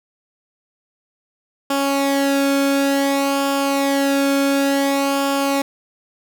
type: tone with flanger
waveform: sawtooth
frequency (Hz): 277.2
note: C#4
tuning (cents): 0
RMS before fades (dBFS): -18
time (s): 1.7-5.62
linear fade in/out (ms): 5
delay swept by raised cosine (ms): 0.49 to 1.04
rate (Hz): 0.56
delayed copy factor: -0.6
effects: none